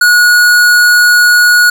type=tone with hard clipping; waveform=sine; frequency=1454 Hz; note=F#6; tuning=31 cents flat; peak=-5 dBFS; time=0.01-1.7 s; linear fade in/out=5 ms; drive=18 dB; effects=none